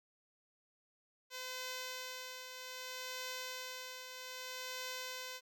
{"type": "tone with tremolo", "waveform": "5% pulse", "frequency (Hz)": 510, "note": "C5", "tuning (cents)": -44, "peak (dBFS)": -29, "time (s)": [1.3, 5.41], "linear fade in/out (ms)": 50, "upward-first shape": "triangle", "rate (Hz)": 0.63, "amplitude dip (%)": 55, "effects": []}